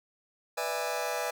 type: chord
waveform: sawtooth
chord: E dominant seventh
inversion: second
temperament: just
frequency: 494.4 / 593.3 / 659.3 / 824.1 Hz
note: B4 / D5 / E5 / G#5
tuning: +2 / +18 / 0 / -14 cents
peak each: -32 dBFS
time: 0.57-1.31 s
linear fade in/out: 10 ms
effects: none